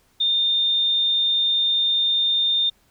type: tone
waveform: sine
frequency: 3625 Hz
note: A#7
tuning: 49 cents flat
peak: -17 dBFS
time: 0.2-2.7 s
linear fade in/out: 10 ms
effects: pink hiss -61 dBFS RMS until 2.9 s